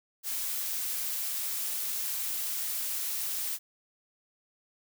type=noise; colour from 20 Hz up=blue; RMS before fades=-33 dBFS; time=0.23-3.59 s; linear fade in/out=50 ms; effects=none